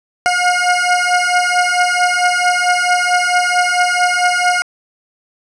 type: beating tone pair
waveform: 20% pulse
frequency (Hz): 715 / 719.5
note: F5 / F#5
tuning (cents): +41 / -49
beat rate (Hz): 4.5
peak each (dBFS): -10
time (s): 0.26-4.62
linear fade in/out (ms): 0
effects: resampled to 22050 Hz + 7-bit